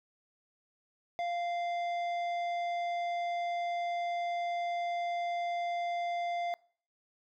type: tone with tanh clipping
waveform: sine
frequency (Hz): 695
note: F5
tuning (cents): -9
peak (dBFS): -33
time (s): 1.19-6.54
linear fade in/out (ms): 0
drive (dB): 11
effects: noise-tail reverb RT60 0.5 s tail -24 dB re dry